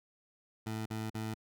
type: tone bursts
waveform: 20% pulse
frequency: 110 Hz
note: A2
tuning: in tune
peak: -31 dBFS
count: 3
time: 0.66-1.344 s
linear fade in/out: 10 ms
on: 200 ms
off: 42 ms
effects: none